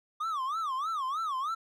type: tone with vibrato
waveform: triangle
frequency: 1175 Hz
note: D6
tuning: 1 cent sharp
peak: -28 dBFS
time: 0.2-1.55 s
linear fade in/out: 10 ms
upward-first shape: sine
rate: 3.2 Hz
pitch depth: 230 cents each way
effects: none